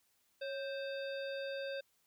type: harmonic tone with a mistuned harmonic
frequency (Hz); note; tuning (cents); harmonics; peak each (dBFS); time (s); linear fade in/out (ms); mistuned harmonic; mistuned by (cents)
523.3; C5; 0; 1 / 3 / 5 / 7 / 9; -39 / -47 / -51 / -51 / -55; 0.41-1.81; 10; 1; +85
effects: white hiss -75 dBFS RMS until 2.06 s